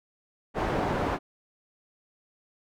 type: low-pass noise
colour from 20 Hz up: white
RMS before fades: -28 dBFS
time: 0.54-1.19 s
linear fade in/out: 50 ms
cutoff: 820 Hz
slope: 12 dB/octave
effects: none